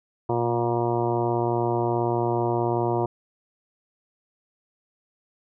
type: harmonic tone with a mistuned harmonic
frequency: 118.5 Hz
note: A#2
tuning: 29 cents sharp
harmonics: 1 / 2 / 3 / 4 / 5 / 6 / 7 / 8 / 9 / 10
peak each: -28 / -34 / -25 / -32 / -33 / -29 / -38 / -30 / -42 / -42 dBFS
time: 0.29-3.06 s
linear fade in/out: 5 ms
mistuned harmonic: 1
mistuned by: +24 cents
effects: none